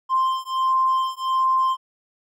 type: beating tone pair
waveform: triangle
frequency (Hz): 1046.5 / 1047.9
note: C6 / C6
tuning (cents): 0 / +2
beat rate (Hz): 1.4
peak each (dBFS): -18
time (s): 0.09-1.77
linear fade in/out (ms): 50
effects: tanh soft clip ceiling -14 dBFS